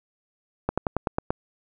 slowing click train, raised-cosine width 1 ms, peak -9 dBFS, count 7, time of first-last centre 0.69-1.305 s, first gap 86 ms, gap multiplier 1.07, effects none

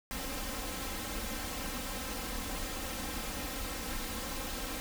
pink noise with comb filter, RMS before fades -38 dBFS, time 0.11-4.8 s, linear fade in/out 0 ms, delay 3.8 ms, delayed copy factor +0.8, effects none

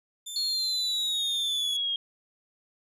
20% pulse tone with pitch glide, 3552 to 3333 Hz, A7 to G#7, +16 to +5 cents, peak -30 dBFS, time 0.26-1.77 s, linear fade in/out 10 ms, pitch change -111 cents, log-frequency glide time 1.09-1.22 s
sine exponential sweep, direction down, 4348 to 3232 Hz, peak -26 dBFS, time 0.36-1.96 s, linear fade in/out 2 ms
effects none

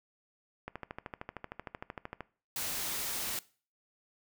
click train, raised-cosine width 0.5 ms, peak -24 dBFS, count 21, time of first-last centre 0.68-2.207 s, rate 13.1 Hz
white noise, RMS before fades -36 dBFS, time 2.56-3.39 s, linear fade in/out 2 ms
effects noise-tail reverb RT60 0.4 s tail -20 dB re dry

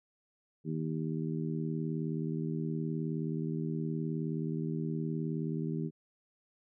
harmonic tone, 79.1 Hz, D#2, 29 cents sharp, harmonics 2 / 3 / 4 / 5, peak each -34 / -38 / -40 / -42 dBFS, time 0.64-5.91 s, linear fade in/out 50 ms, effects none

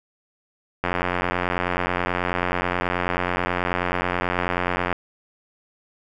click train, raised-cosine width 0.5 ms, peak -7 dBFS, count 366, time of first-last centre 0.84-4.927 s, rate 89.3 Hz, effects none

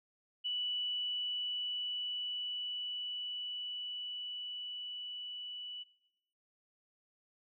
sine tone with level ramp, 2960 Hz, F#7, in tune, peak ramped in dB -33 to -42 dBFS, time 0.44-5.84 s, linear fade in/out 20 ms, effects noise-tail reverb RT60 0.9 s tail -20 dB re dry

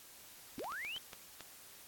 sine linear sweep, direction up, 220 to 3194 Hz, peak -40 dBFS, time 0.58-0.98 s, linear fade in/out 0 ms
clicks, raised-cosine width 0.2 ms, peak -30 dBFS, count 7, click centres 0.594 / 0.643 / 0.721 / 0.849 / 0.964 / 1.132 / 1.407 s
effects white hiss -56 dBFS RMS until 1.87 s + AAC 64 kbps

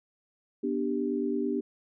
sine chord, G major, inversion first, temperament just, 245 / 294 / 392 Hz, B3 / D4 / G4, -14 / +2 / 0 cents, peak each -31 dBFS, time 0.63-1.61 s, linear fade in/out 10 ms, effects none

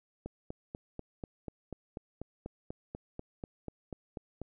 click train, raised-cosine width 2 ms, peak -26 dBFS, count 18, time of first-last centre 0.26-4.416 s, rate 4.09 Hz, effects none

